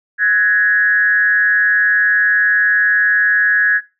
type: tone with frequency modulation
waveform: sine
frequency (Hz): 1670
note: G#6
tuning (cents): +9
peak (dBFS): -10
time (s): 0.18-3.81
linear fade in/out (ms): 50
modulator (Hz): 180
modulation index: 0.64
effects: noise-tail reverb RT60 0.3 s tail -20 dB re dry